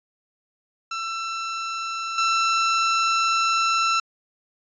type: tone with level steps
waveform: sawtooth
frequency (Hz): 1338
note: E6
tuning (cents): +25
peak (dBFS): -23 / -15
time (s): 0.91-4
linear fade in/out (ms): 5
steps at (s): 2.18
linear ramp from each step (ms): 2
effects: resampled to 16000 Hz